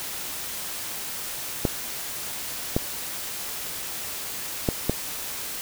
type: clicks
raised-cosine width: 2 ms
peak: -7 dBFS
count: 4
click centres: 1.652 / 2.765 / 4.688 / 4.896 s
effects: white hiss -33 dBFS RMS until 5.61 s